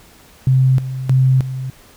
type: tone with tremolo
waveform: sine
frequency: 130.81 Hz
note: C3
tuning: in tune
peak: -9 dBFS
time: 0.47-1.7 s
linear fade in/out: 2 ms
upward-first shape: square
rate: 1.6 Hz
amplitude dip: 75%
effects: pink hiss -46 dBFS RMS until 1.96 s